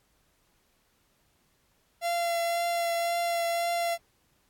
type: tone with vibrato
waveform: 45% pulse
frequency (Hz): 684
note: F5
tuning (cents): -36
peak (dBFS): -26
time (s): 2.01-3.98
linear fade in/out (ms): 50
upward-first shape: triangle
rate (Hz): 1.9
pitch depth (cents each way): 15
effects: pink hiss -69 dBFS RMS until 4.49 s + AAC 64 kbps